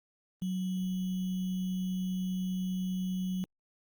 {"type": "tone with sample-and-hold", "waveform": "sine", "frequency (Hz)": 185, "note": "F#3", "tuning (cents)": 0, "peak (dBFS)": -30, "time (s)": [0.42, 3.44], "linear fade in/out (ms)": 0, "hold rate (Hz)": 3150, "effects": ["Opus 24 kbps"]}